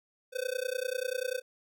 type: tone with amplitude modulation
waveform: square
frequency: 510 Hz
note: C5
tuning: 44 cents flat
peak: -28 dBFS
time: 0.32-1.42 s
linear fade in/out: 50 ms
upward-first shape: sine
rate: 30.2 Hz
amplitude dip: 100%
effects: none